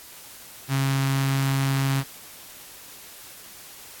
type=tone with notch filter; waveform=sawtooth; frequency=136.1 Hz; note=C#3; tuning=31 cents flat; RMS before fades=-23 dBFS; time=0.68-2.04 s; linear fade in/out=50 ms; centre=490 Hz; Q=0.74; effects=white hiss -44 dBFS RMS until 4 s + AAC 64 kbps